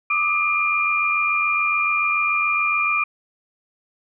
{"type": "tone cluster", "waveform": "sine", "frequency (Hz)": [1184, 1271, 2400], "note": ["D6", "D#6", "D7"], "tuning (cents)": [14, 36, 37], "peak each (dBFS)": [-23, -28, -19], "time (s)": [0.1, 3.04], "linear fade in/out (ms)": 5, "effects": []}